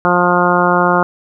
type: harmonic tone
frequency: 177.2 Hz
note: F3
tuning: 25 cents sharp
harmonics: 1 / 2 / 3 / 4 / 5 / 6 / 7 / 8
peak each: -18 / -18 / -18 / -18 / -18 / -18 / -18 / -18 dBFS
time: 0.05-1.03 s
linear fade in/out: 0 ms
effects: none